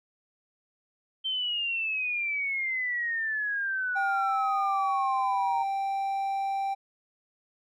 sine exponential sweep, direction down, 3128 to 916 Hz, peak -27 dBFS, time 1.24-5.64 s, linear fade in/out 20 ms
triangle tone, 784 Hz, G5, in tune, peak -25 dBFS, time 3.95-6.75 s, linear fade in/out 20 ms
effects none

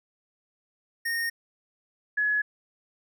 square / sine tone pair in turn, 1847 / 1693 Hz, A#6 / G#6, -16 / +33 cents, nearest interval major second, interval 151 cents, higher first, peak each -27 / -22 dBFS, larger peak second, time 1.05-1.3 / 2.17-2.42 s, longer neither, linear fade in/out 10 ms, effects none

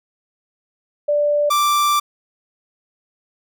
sine / 45% pulse tone pair in turn, 587.3 / 1174.6 Hz, D5 / D6, 0 / 0 cents, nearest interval octave, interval 1200 cents, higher second, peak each -14 dBFS, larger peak neither, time 1.08-1.5 / 1.5-2 s, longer second, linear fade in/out 10 ms, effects none

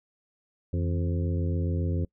harmonic tone with a mistuned harmonic, 87.31 Hz, F2, in tune, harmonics 1 / 2 / 3 / 4 / 5 / 6, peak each -26 / -32 / -36 / -38 / -40 / -42 dBFS, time 0.73-2.05 s, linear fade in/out 5 ms, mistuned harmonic 2, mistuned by -110 cents, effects noise-tail reverb RT60 0.1 s tail -24 dB re dry

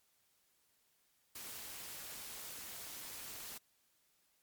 white noise with amplitude modulation, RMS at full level -45 dBFS, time 1.35-3.58 s, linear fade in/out 5 ms, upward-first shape sine, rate 223 Hz, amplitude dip 60%, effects white hiss -75 dBFS RMS until 4.42 s + MP3 96 kbps

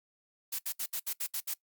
blue noise bursts, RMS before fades -34 dBFS, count 8, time 0.52-1.541 s, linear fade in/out 10 ms, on 69 ms, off 67 ms, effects noise-tail reverb RT60 0.1 s tail -20 dB re dry + Opus 48 kbps

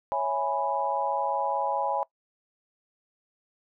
sine chord, C# minor seventh, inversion none, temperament equal, 554.4 / 659.3 / 830.6 / 987.8 Hz, C#5 / E5 / G#5 / B5, 0 / 0 / 0 / 0 cents, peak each -31 / -33 / -28 / -31 dBFS, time 0.12-2.03 s, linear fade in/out 0 ms, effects noise-tail reverb RT60 0.1 s tail -21 dB re dry

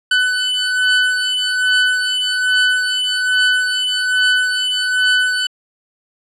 25% pulse beating tone pair, 1500 / 1501.2 Hz, F#6 / F#6, +23 / +25 cents, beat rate 1.2 Hz, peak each -13 dBFS, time 0.11-5.47 s, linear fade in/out 5 ms, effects low-pass 7000 Hz 12 dB/octave

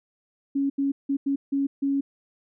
sine tone bursts at uneven times, 277.2 Hz, C#4, in tune, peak -21 dBFS, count 6, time 0.55-0.7 / 0.78-0.92 / 1.09-1.17 / 1.26-1.36 / 1.52-1.67 / 1.82-2.01 s, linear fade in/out 10 ms, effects none

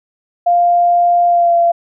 sine tone with pitch glide, 698.5 to 685.3 Hz, F5 to F5, 0 to -33 cents, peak -8 dBFS, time 0.46-1.72 s, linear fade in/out 10 ms, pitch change -33 cents, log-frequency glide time 1.27-1.54 s, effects none

